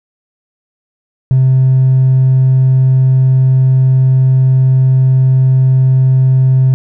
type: tone with hard clipping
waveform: sine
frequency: 130.81 Hz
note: C3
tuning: in tune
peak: -6 dBFS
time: 1.31-6.74 s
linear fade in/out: 0 ms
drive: 1 dB
effects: none